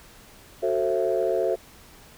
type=chord; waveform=sine; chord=F# half-diminished seventh; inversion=none; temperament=just; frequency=370 / 444 / 532.8 / 666 Hz; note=F#4 / A4 / C5 / E5; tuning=0 / +16 / +31 / +18 cents; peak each=-26 dBFS; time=0.62-1.56 s; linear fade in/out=20 ms; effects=tanh soft clip ceiling -13 dBFS + pink hiss -50 dBFS RMS until 2.17 s